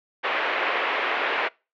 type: band-pass noise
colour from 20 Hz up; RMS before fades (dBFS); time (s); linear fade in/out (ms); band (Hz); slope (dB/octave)
white; -25; 0.23-1.49; 20; 370 to 2600; 24
effects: noise-tail reverb RT60 0.3 s tail -25 dB re dry + low-pass 4000 Hz 12 dB/octave